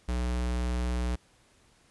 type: tone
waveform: square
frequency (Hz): 61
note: B1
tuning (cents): -21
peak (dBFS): -28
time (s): 0.08-1.16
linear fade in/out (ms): 10
effects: pink hiss -63 dBFS RMS until 1.9 s + resampled to 24000 Hz